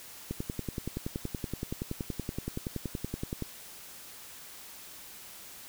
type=click train; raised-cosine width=3 ms; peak=-20 dBFS; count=34; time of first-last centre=0.31-3.423 s; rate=10.6 Hz; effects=white hiss -48 dBFS RMS until 5.68 s